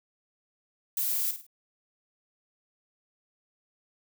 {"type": "noise with echo", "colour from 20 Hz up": "violet", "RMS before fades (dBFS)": -29, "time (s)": [0.97, 1.31], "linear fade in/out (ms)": 2, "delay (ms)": 52, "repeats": 3, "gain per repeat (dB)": -9, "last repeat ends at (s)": 1.466, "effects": []}